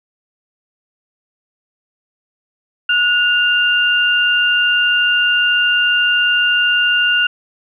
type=tone pair together; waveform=sine; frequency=1455.5 / 2794 Hz; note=F#6 / F7; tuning=-29 / 0 cents; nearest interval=major seventh; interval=1129 cents; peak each=-14 dBFS; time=2.89-7.27 s; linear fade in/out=5 ms; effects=none